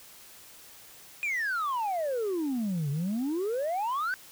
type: exponential two-way sweep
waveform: sine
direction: down then up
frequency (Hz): 2489 to 136.8 to 1572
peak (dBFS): -25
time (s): 1.23-4.14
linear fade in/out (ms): 0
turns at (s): 2.9
effects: tanh soft clip ceiling -26 dBFS + white hiss -51 dBFS RMS until 4.31 s